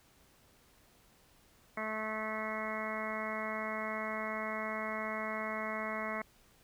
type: harmonic tone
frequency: 217.3 Hz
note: A3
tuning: 21 cents flat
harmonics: 1 / 2 / 3 / 4 / 5 / 6 / 7 / 8 / 9 / 10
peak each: -43 / -47 / -41 / -49 / -42 / -45 / -49 / -50 / -43 / -43 dBFS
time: 1.77-6.22 s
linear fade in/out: 5 ms
effects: pink hiss -65 dBFS RMS until 6.63 s